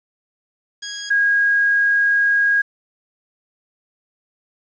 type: tone pair in turn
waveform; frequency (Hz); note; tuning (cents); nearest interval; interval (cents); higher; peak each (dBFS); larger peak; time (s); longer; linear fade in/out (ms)
5% pulse / sine; 1649 / 1637.6; G#6 / G#6; -13 / -25; unison; 12; first; -13; neither; 0.82-1.1 / 1.1-2.62; second; 10
effects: resampled to 16000 Hz + 8-bit